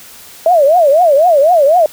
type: tone with vibrato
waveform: sine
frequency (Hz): 630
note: D#5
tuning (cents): +21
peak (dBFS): -5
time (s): 0.46-1.86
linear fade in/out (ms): 2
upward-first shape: triangle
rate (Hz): 4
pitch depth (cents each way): 290
effects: white hiss -36 dBFS RMS until 1.92 s